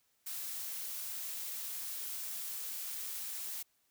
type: noise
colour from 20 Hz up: blue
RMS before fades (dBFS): -41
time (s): 0.26-3.63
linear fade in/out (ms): 10
effects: white hiss -75 dBFS RMS until 3.9 s